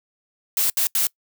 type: noise bursts at uneven times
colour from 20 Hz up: blue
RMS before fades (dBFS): -20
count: 3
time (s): 0.57-0.7 / 0.77-0.87 / 0.95-1.07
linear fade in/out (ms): 2
effects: noise-tail reverb RT60 0.1 s tail -24 dB re dry